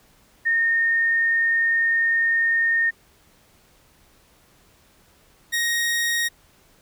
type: tone pair in turn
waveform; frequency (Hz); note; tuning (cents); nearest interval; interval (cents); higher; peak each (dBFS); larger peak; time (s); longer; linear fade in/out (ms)
sine / sawtooth; 1835 / 1873.6; A#6 / A#6; -28 / +8; unison; 36; second; -17; neither; 0.45-2.91 / 5.52-6.29; first; 20
effects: pink hiss -57 dBFS RMS until 6.81 s